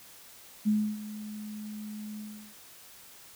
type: tone with ADSR envelope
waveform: sine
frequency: 212.1 Hz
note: G#3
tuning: 37 cents sharp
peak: -21 dBFS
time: 0.65-2.55 s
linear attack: 28 ms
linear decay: 290 ms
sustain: -16 dB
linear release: 370 ms
effects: white hiss -52 dBFS RMS until 3.35 s